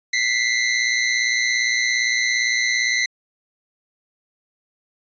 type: tone pair together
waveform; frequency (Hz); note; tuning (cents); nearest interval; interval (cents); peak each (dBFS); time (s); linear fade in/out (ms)
sawtooth; 1975.5 / 2093; B6 / C7; 0 / 0; minor second; 100; -17; 0.13-3.06; 5
effects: resampled to 16000 Hz